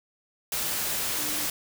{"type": "tone in noise", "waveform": "sine", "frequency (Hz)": 300, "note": "D4", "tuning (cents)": 37, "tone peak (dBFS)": -40, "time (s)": [1.18, 1.45], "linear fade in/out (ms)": 2, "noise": "white", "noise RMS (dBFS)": -29, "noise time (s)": [0.52, 1.5], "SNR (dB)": -14, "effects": []}